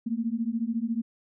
sine beating tone pair, 222.6 / 236.6 Hz, A3 / A#3, +20 / +26 cents, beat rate 14 Hz, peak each -29 dBFS, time 0.06-1.02 s, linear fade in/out 10 ms, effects none

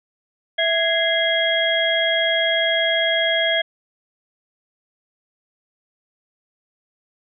sine tone cluster, 657 / 1660 / 2082 / 3282 Hz, E5 / G#6 / C7 / G#7, -6 / -1 / -9 / -21 cents, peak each -21 / -23 / -24 / -21 dBFS, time 0.58-3.62 s, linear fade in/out 10 ms, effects none

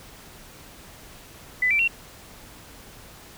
sine tone with pitch steps, 2000 / 2338 / 2732 Hz, B6 / D7 / F7, +21 / -8 / -39 cents, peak -18 dBFS, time 1.62-1.878 s, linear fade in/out 5 ms, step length 86 ms, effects pink hiss -46 dBFS RMS until 3.37 s

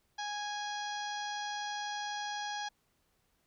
harmonic tone, 828 Hz, G#5, 5 cents flat, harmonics 1 / 2 / 3 / 4 / 5 / 6 / 7 / 8, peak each -38 / -42 / -53 / -45 / -49 / -49 / -49 / -60 dBFS, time 0.18-2.69 s, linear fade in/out 10 ms, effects pink hiss -75 dBFS RMS until 3.46 s

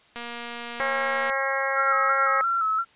click train, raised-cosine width 0.3 ms, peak -20 dBFS, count 271, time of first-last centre 0.16-1.299 s, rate 237 Hz
harmonic tone, 271 Hz, C#4, 39 cents flat, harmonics 2 / 3 / 4 / 5 / 6 / 7 / 8, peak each -29 / -32 / -31 / -32 / -30 / -30 / -33 dBFS, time 0.8-2.41 s, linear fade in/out 0 ms
sine tone with vibrato, 1329 Hz, E6, 14 cents sharp, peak -21 dBFS, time 1.75-2.85 s, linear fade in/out 50 ms, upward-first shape square, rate 2.9 Hz, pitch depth 44 cents each way
effects white hiss -57 dBFS RMS until 2.95 s + resampled to 8000 Hz

